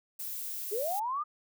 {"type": "noise", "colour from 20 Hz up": "violet", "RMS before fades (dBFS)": -38, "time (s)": [0.19, 1], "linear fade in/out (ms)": 10}
{"type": "linear sweep", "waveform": "sine", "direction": "up", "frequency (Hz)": [382.4, 1244.5], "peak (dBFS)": -30, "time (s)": [0.71, 1.24], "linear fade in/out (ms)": 20}
{"effects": []}